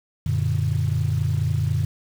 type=chord; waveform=sine; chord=Gb augmented; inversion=none; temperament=equal; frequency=92.5 / 116.54 / 146.83 Hz; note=Gb2 / Bb2 / D3; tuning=0 / 0 / 0 cents; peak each=-23 dBFS; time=0.26-1.85 s; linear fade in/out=5 ms; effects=tanh soft clip ceiling -12 dBFS + 7-bit